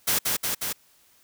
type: noise with echo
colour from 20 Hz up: white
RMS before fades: -23 dBFS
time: 0.07-0.19 s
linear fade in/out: 10 ms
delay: 180 ms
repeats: 3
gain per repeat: -2 dB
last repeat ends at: 0.73 s
effects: white hiss -60 dBFS RMS until 1.23 s